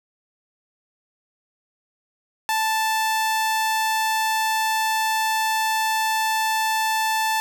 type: tone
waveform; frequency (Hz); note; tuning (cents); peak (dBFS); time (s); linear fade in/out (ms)
sawtooth; 880; A5; 0; -16; 2.49-7.4; 0
effects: none